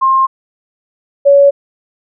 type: tone pair in turn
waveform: sine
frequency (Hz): 1062 / 562.6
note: C6 / C#5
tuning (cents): +25 / +26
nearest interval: major seventh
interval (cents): 1099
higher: first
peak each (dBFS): -7 / -3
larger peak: second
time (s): 0.01-0.27 / 1.25-1.51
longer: neither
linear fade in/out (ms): 20
effects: none